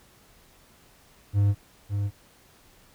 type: tone with echo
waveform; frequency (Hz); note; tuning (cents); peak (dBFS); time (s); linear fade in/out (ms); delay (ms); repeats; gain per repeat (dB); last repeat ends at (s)
triangle; 101.2; G#2; -44; -16; 1.33-1.55; 50; 560; 1; -6; 2.11
effects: pink hiss -57 dBFS RMS until 2.94 s